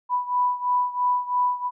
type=beating tone pair; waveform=sine; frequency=987.8 / 990.8 Hz; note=B5 / B5; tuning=0 / +5 cents; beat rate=3 Hz; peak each=-22 / -25 dBFS; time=0.09-1.71 s; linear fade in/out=50 ms; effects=none